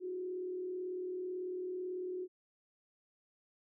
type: tone with frequency modulation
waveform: sine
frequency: 365.6 Hz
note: F#4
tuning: 21 cents flat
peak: -37 dBFS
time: 0-2.28 s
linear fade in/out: 50 ms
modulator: 38.1 Hz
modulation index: 0.4
effects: none